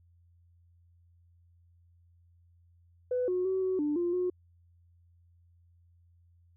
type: tone with pitch steps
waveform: sine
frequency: 499.1 / 363.9 / 378.1 / 374.1 / 295.9 / 348.4 / 361.7 Hz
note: B4 / F#4 / F#4 / F#4 / D4 / F4 / F#4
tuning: +18 / -29 / +38 / +19 / +13 / -4 / -39 cents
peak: -26 dBFS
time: 3.11-4.3 s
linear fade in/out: 5 ms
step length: 170 ms
effects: tanh soft clip ceiling -22 dBFS + added 86 Hz sine -60 dBFS peak until 6.56 s